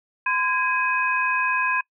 sine tone cluster, 1022 / 1643 / 2521 Hz, C6 / G#6 / D#7, -41 / -19 / +22 cents, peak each -24 dBFS, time 0.26-1.81 s, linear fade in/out 5 ms, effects noise-tail reverb RT60 0.1 s tail -25 dB re dry

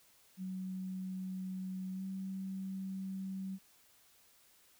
sine tone with pitch glide, 187.2 to 191.13 Hz, F#3 to G3, +20 to -44 cents, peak -38 dBFS, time 0.37-3.59 s, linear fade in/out 50 ms, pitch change +36 cents, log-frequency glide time 1.93-2.03 s, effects white hiss -66 dBFS RMS until 4.79 s

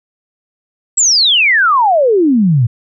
sine exponential sweep, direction down, 7902 to 110 Hz, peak -7 dBFS, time 0.97-2.67 s, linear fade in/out 10 ms, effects none

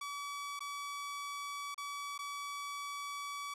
sawtooth tone with dropouts, 1143 Hz, D6, 47 cents flat, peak -36 dBFS, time 0.01-3.54 s, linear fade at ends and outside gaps 5 ms, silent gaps 0.593-0.605 / 1.745-1.778 / 2.179-2.189 s, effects low-pass 11000 Hz 12 dB/octave

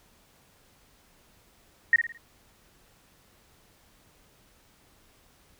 sine tone with echo, 1864.7 Hz, A#6, in tune, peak -14 dBFS, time 1.93-1.96 s, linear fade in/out 2 ms, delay 54 ms, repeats 4, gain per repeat -8 dB, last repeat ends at 2.176 s, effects pink hiss -61 dBFS RMS until 5.59 s

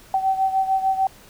sine beating tone pair, 766 / 772.7 Hz, G5 / G5, -40 / -25 cents, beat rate 6.7 Hz, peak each -19 / -24 dBFS, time 0.14-1.07 s, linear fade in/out 2 ms, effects pink hiss -48 dBFS RMS until 1.29 s

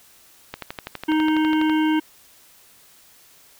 click train, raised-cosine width 0.3 ms, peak -14 dBFS, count 15, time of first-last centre 0.54-1.697 s, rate 12.1 Hz
harmonic tone, 311.3 Hz, D#4, 1 cent sharp, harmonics 1 / 3 / 5 / 7 / 9 / 10, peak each -17 / -27 / -31 / -34 / -36 / -37 dBFS, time 1.08-2 s, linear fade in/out 10 ms
effects white hiss -52 dBFS RMS until 3.59 s

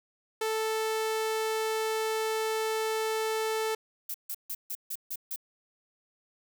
sawtooth tone, 440 Hz, A4, in tune, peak -24 dBFS, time 0.41-3.75 s, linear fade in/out 5 ms
violet noise bursts, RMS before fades -35 dBFS, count 7, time 4.09-5.361 s, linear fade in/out 5 ms, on 53 ms, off 150 ms
effects none

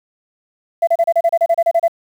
sine tone bursts, 673 Hz, E5, 36 cents sharp, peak -8 dBFS, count 13, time 0.82-1.881 s, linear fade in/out 10 ms, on 53 ms, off 31 ms, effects tanh soft clip ceiling -7 dBFS + 7-bit

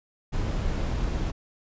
brown noise, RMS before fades -27 dBFS, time 0.32-1.32 s, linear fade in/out 20 ms, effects resampled to 16000 Hz

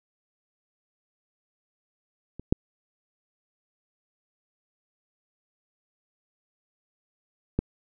clicks, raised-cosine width 3 ms, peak -25 / -6 / -10 dBFS, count 3, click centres 2.396 / 2.525 / 7.59 s, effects none

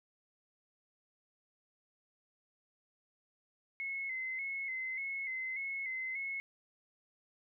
sine tone with vibrato, 2119 Hz, C7, 21 cents sharp, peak -36 dBFS, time 3.8-6.4 s, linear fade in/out 0 ms, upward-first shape square, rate 1.7 Hz, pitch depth 52 cents each way, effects none

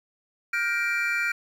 triangle chord, G minor seventh, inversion third, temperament just, 1411.2 / 1568 / 1881.6 / 2352 Hz, F6 / G6 / Bb6 / D7, +18 / 0 / +16 / +2 cents, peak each -26 / -31 / -31 / -25 dBFS, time 0.53-1.32 s, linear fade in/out 5 ms, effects 9-bit

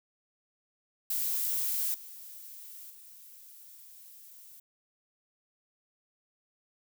violet noise with level steps, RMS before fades -31 / -47 / -52 dBFS, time 1.1-4.6 s, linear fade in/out 5 ms, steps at 1.94 / 2.9 s, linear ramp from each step 5 ms, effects none

